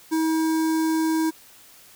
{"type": "tone with notch filter", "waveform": "square", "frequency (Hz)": 320, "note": "D#4", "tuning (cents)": 49, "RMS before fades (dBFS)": -22, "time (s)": [0.11, 1.31], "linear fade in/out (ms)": 20, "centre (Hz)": 2800, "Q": 0.84, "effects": ["white hiss -50 dBFS RMS until 1.95 s"]}